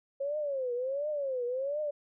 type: tone with vibrato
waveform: sine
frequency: 541 Hz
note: C#5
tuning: 42 cents flat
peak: -30 dBFS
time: 0.2-1.91 s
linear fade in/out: 10 ms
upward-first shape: triangle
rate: 1.4 Hz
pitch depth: 220 cents each way
effects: none